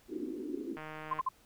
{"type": "band-pass noise", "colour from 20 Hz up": "pink", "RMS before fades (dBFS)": -39, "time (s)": [0.08, 0.79], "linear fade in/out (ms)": 50, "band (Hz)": [260, 370], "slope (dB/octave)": 48}
{"type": "click train", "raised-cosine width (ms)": 0.5, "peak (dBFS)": -29, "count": 67, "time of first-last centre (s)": [0.77, 1.196], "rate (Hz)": 155}
{"type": "tone bursts", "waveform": "sine", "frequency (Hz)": 1046.5, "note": "C6", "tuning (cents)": 0, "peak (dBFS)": -28, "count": 3, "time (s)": [1.11, 1.289], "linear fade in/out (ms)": 5, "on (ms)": 27, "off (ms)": 49}
{"effects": ["pink hiss -64 dBFS RMS until 1.45 s"]}